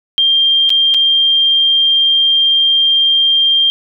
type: tone with dropouts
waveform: sine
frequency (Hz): 3189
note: G7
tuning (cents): +29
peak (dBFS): -8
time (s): 0.18-3.7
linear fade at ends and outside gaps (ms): 0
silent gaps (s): 0.694-0.703 / 0.941-0.945
effects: none